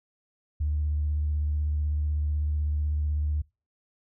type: tone with vibrato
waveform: sine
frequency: 74.8 Hz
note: D2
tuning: 32 cents sharp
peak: -23 dBFS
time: 0.6-3.42 s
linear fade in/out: 10 ms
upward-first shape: sine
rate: 16 Hz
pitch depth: 25 cents each way
effects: noise-tail reverb RT60 0.3 s tail -26 dB re dry + tanh soft clip ceiling -19 dBFS